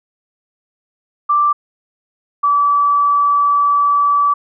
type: tone pair in turn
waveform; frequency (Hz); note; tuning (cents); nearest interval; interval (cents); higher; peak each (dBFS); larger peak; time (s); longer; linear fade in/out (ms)
sine; 1174.7 / 1152.5; D6 / D6; 0 / -33; unison; 33; first; -10; neither; 1.29-1.53 / 2.43-4.34; second; 10
effects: none